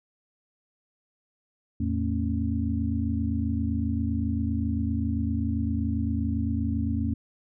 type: tone cluster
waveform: sine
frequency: 81.9 / 109.5 / 225.2 / 275.3 Hz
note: E2 / A2 / A3 / C#4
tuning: -11 / -8 / +40 / -12 cents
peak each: -28 / -32 / -29 / -31 dBFS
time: 1.8-7.14 s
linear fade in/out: 5 ms
effects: none